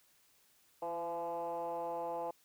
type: tone with frequency modulation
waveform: sine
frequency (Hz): 680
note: F5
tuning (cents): -46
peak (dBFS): -35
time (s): 0.82-2.31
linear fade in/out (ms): 5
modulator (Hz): 172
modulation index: 1.5
effects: tanh soft clip ceiling -31 dBFS + white hiss -69 dBFS RMS until 2.44 s